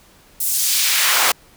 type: noise with high-pass filter sweep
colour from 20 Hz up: pink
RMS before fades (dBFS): -17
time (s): 0.4-1.32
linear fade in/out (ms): 5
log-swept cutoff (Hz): 11000 to 740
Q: 0.94
effects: pink hiss -50 dBFS RMS until 1.56 s